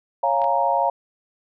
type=chord; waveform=sine; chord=Bb minor seventh; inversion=first; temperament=equal; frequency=554.4 / 698.5 / 830.6 / 932.3 Hz; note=Db5 / F5 / Ab5 / Bb5; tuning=0 / 0 / 0 / 0 cents; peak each=-24 / -22 / -25 / -21 dBFS; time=0.23-0.9 s; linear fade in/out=5 ms
type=clicks; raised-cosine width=0.3 ms; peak=-24 dBFS; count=2; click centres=0.418 / 0.442 s
effects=none